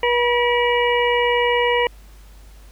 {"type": "harmonic tone with a mistuned harmonic", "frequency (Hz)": 483.2, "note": "B4", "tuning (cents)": -38, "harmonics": [1, 2, 4, 5, 6], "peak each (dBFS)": [-18, -21, -24, -25, -26], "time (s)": [0.03, 1.87], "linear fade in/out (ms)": 2, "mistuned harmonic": 5, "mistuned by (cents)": -78, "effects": ["added 50 Hz sine -41 dBFS peak until 2.71 s", "pink hiss -52 dBFS RMS until 2.71 s"]}